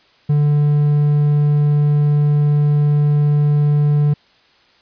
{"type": "tone", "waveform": "triangle", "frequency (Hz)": 147.1, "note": "D3", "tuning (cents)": 3, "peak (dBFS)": -9, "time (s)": [0.29, 4.14], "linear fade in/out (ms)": 10, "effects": ["white hiss -53 dBFS RMS until 4.81 s", "resampled to 11025 Hz"]}